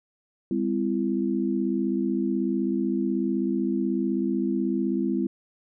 sine tone cluster, 200.5 / 256.5 / 335.2 Hz, G3 / C4 / E4, +39 / -34 / +29 cents, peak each -27 dBFS, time 0.51-5.27 s, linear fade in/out 2 ms, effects none

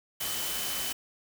sine tone in noise, 3032 Hz, F#7, 42 cents sharp, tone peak -39 dBFS, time 0.2-0.93 s, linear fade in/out 10 ms, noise white, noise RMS -33 dBFS, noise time 0.2-0.93 s, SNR -9 dB, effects none

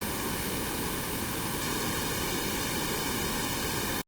pink noise with comb filter, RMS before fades -31 dBFS, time 0.01-4.02 s, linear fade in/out 10 ms, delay 1.5 ms, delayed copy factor -0.7, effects Opus 32 kbps

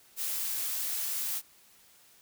blue noise, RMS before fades -33 dBFS, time 0.16-1.42 s, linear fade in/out 50 ms, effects white hiss -60 dBFS RMS until 2.21 s

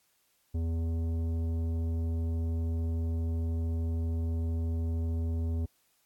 triangle tone with tanh clipping, 82.41 Hz, E2, in tune, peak -30 dBFS, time 0.54-5.66 s, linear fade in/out 10 ms, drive 16 dB, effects white hiss -71 dBFS RMS until 6.05 s + AAC 64 kbps

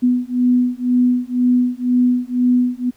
sine beating tone pair, 246.9 / 248.9 Hz, B3 / B3, 0 / +14 cents, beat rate 2 Hz, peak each -16 dBFS, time 0.02-2.91 s, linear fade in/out 20 ms, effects pink hiss -55 dBFS RMS until 2.96 s

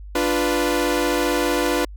sawtooth chord, B diminished, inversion first, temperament equal, 293.7 / 349.2 / 493.9 Hz, D4 / F4 / B4, 0 / 0 / 0 cents, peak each -19 dBFS, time 0.15-1.85 s, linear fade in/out 5 ms, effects added 50 Hz sine -34 dBFS peak until 1.96 s

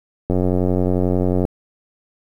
click train, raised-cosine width 2 ms, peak -6 dBFS, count 106, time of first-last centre 0.3-1.451 s, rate 91.2 Hz, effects 8-bit

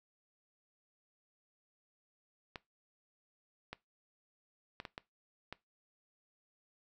clicks, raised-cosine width 0.3 ms, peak -26 dBFS, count 6, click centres 2.558 / 3.73 / 4.801 / 4.852 / 4.979 / 5.526 s, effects noise-tail reverb RT60 0.2 s tail -20 dB re dry

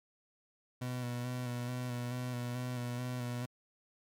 30% pulse tone with vibrato, 123.47 Hz, B2, in tune, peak -33 dBFS, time 0.81-3.46 s, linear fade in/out 10 ms, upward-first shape square, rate 2.3 Hz, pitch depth 23 cents each way, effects MP3 96 kbps

